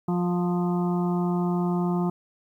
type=harmonic tone with a mistuned harmonic; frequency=176.7 Hz; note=F3; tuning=21 cents sharp; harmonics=1 / 2 / 4 / 5 / 6 / 7; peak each=-23 / -29 / -35 / -37 / -39 / -40 dBFS; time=0.08-2.1 s; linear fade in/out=5 ms; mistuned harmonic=6; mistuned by=-24 cents; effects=10-bit